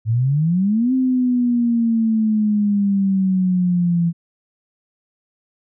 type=exponential two-way sweep; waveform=sine; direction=up then down; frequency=106.9 to 261.6 to 167.8 Hz; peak=-14 dBFS; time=0.05-4.13 s; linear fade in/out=50 ms; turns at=0.93 s; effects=none